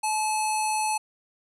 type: tone with low-pass filter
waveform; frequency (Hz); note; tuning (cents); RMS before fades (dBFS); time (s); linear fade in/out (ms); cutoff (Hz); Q
square; 862; A5; -36; -26; 0.03-0.98; 10; 10000; 3.6
effects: none